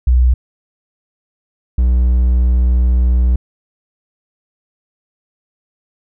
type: tone pair in turn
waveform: sine / triangle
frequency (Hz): 62 / 61.43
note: B1 / B1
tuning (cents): +7 / -9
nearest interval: unison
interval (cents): 16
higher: first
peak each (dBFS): -7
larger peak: neither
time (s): 0.07-0.34 / 1.78-3.36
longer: second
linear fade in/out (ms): 5
effects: none